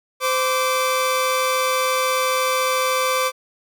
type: tone pair together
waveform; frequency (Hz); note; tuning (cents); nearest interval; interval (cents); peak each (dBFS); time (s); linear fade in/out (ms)
sawtooth; 516 / 1166.1; C5 / D6; -24 / -13; octave + major second; 1411; -17; 0.2-3.32; 50
effects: none